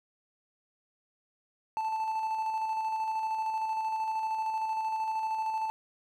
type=tone with tremolo; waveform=triangle; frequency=880 Hz; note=A5; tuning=in tune; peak=-26 dBFS; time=1.77-5.7 s; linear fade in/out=0 ms; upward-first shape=square; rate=13 Hz; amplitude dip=30%; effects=none